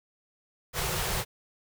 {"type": "band-stop noise", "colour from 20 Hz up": "pink", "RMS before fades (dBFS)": -30, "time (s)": [0.73, 1.25], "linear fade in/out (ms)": 50, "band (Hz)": [200, 350], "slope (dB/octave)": 96, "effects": []}